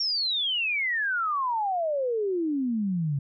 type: exponential sweep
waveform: sine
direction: down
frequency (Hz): 5588 to 135.4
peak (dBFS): -24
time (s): 0-3.19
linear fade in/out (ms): 5
effects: none